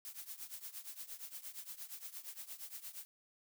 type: noise with tremolo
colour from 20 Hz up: blue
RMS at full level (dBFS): -45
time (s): 0.05-3.05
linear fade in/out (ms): 0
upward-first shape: triangle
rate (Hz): 8.6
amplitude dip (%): 90
effects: none